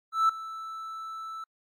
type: tone with ADSR envelope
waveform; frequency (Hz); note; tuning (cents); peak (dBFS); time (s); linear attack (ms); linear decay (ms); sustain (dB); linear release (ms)
triangle; 1318.5; E6; 0; -15; 0.12-1.44; 170; 6; -19; 3
effects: tanh soft clip ceiling -14 dBFS + AAC 64 kbps